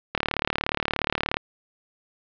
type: click train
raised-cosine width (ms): 0.3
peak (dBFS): -6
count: 46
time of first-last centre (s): 0.15-1.37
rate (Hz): 36.9
effects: low-pass 4000 Hz 12 dB/octave